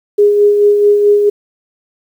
sine tone with tremolo, 411.9 Hz, G#4, 14 cents flat, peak -4 dBFS, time 0.18-1.3 s, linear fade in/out 10 ms, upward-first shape sine, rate 4.6 Hz, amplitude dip 40%, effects 7-bit

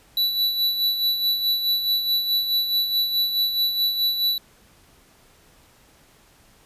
square tone with tremolo, 3951 Hz, B7, in tune, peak -18 dBFS, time 0.17-4.38 s, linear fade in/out 2 ms, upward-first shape sine, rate 4.7 Hz, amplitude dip 55%, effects pink hiss -55 dBFS RMS until 6.65 s + resampled to 32000 Hz

